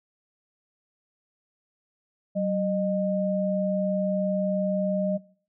sine tone pair together, 190 / 613 Hz, F#3 / D#5, +46 / -26 cents, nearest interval octave + minor sixth, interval 2028 cents, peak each -26 dBFS, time 2.35-5.18 s, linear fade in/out 20 ms, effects noise-tail reverb RT60 0.5 s tail -20 dB re dry

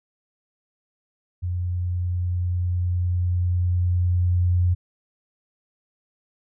sine tone with level ramp, 89 Hz, F2, 33 cents sharp, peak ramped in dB -23 to -16 dBFS, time 1.42-4.75 s, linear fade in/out 20 ms, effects none

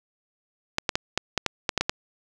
clicks, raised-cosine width 0.2 ms, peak -5 dBFS, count 10, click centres 0.784 / 0.892 / 0.955 / 1.176 / 1.377 / 1.463 / 1.692 / 1.777 / 1.81 / 1.895 s, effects none

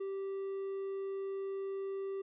triangle tone with hard clipping, 390 Hz, G4, 9 cents flat, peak -37 dBFS, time 0-2.22 s, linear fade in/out 10 ms, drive 6 dB, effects resampled to 8000 Hz

